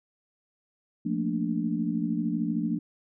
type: chord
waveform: sine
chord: Bb major seventh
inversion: second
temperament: equal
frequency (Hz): 174.61 / 220 / 233.1 / 293.7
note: F3 / A3 / Bb3 / D4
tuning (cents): 0 / 0 / 0 / 0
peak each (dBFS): -31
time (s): 1.05-2.79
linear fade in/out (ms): 10
effects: none